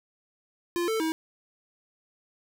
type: tone with pitch steps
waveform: square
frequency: 346.7 / 443.4 / 320.3 Hz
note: F4 / A4 / E4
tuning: -13 / +13 / -50 cents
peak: -26 dBFS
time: 0.76-1.12 s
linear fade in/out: 0 ms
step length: 120 ms
effects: none